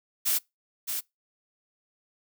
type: noise with echo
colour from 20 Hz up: blue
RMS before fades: -25 dBFS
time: 0.25-0.39 s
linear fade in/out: 20 ms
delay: 620 ms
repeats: 1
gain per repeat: -6 dB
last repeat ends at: 1.01 s
effects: noise-tail reverb RT60 0.2 s tail -25 dB re dry